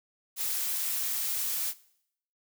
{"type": "noise", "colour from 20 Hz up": "blue", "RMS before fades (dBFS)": -31, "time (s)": [0.36, 1.74], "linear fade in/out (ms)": 50, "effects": ["noise-tail reverb RT60 0.7 s tail -20 dB re dry"]}